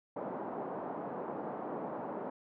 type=band-pass noise; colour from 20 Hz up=white; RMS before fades=-40 dBFS; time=0.16-2.3 s; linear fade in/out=5 ms; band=170 to 900 Hz; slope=24 dB/octave; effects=none